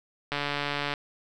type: click train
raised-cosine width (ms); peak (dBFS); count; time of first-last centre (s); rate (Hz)
0.3; -13; 90; 0.32-0.938; 144
effects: none